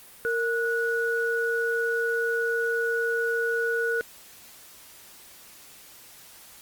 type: tone pair together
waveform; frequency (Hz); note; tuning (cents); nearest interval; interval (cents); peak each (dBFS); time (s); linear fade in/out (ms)
sine; 462 / 1466.8; A#4 / F#6; -16 / -15; octave + minor sixth; 2001; -26; 0.25-4.01; 0
effects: white hiss -49 dBFS RMS until 6.61 s + Opus 32 kbps